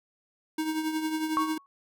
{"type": "tone with tremolo", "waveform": "square", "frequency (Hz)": 314.1, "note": "D#4", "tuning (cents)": 16, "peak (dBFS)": -26, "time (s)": [0.58, 1.58], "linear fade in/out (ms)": 5, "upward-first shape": "triangle", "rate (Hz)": 11, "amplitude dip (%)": 60}
{"type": "tone with exponential decay", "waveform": "sine", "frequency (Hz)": 1108.7, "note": "C#6", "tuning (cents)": 0, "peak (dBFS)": -20, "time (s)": [1.37, 1.66], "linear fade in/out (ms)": 0, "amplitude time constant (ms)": 61}
{"effects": []}